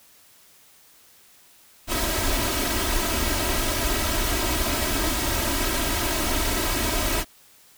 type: noise with comb filter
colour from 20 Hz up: pink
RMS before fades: -24 dBFS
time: 1.87-7.25 s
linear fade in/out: 50 ms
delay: 3.1 ms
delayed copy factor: +0.75
effects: white hiss -54 dBFS RMS until 7.77 s